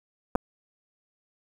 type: clicks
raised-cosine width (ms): 1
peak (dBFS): -12 / -10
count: 2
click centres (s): 0.353 / 0.357
effects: 7-bit